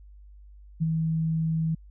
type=tone with ADSR envelope; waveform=sine; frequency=161.1 Hz; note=E3; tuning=39 cents flat; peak=-20 dBFS; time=0.8-1.75 s; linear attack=23 ms; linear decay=24 ms; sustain=-3 dB; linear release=7 ms; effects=added 50 Hz sine -46 dBFS peak until 1.9 s